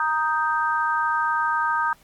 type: chord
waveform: sine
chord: Eb major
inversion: second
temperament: equal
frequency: 932.3 / 1244.5 / 1568 Hz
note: Bb5 / Eb6 / G6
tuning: 0 / 0 / 0 cents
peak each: -24 / -24 / -25 dBFS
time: 0-1.93 s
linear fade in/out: 2 ms
effects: pink hiss -57 dBFS RMS until 2.03 s + AAC 64 kbps